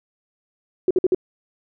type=tone bursts; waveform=sine; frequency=368.2 Hz; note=F#4; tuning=8 cents flat; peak=-13 dBFS; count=4; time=0.88-1.147 s; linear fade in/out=2 ms; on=27 ms; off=53 ms; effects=none